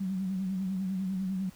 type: tone with vibrato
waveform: sine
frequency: 189.3 Hz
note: F#3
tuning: 40 cents sharp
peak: -29 dBFS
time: 0-1.5 s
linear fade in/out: 10 ms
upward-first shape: sine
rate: 10 Hz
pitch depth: 57 cents each way
effects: pink hiss -56 dBFS RMS until 1.55 s